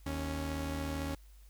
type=tone pair together; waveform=sawtooth; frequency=77.7 / 276.9 Hz; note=D#2 / C#4; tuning=-2 / -2 cents; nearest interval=octave + minor seventh; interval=2200 cents; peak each=-33 / -34 dBFS; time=0.06-1.15 s; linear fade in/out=5 ms; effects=added 50 Hz sine -53 dBFS peak until 1.49 s + white hiss -67 dBFS RMS until 1.49 s